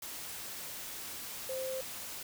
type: tone in noise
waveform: sine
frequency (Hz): 523.3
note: C5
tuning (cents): 0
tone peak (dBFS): -35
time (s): 1.49-1.81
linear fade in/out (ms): 5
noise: white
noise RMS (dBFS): -43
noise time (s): 0.02-2.23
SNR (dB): +5
effects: none